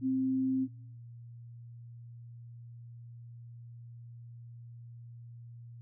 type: tone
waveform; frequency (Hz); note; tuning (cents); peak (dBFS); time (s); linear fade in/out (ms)
sine; 262.4; C4; +5; -27; 0.01-0.68; 50
effects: noise-tail reverb RT60 0.7 s tail -24 dB re dry + added 118 Hz sine -46 dBFS peak until 5.81 s